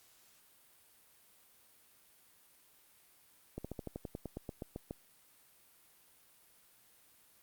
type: slowing click train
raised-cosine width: 2 ms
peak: -27 dBFS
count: 14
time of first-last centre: 3.58-4.909 s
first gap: 66 ms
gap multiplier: 1.07
effects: white hiss -65 dBFS RMS until 7.42 s + Opus 48 kbps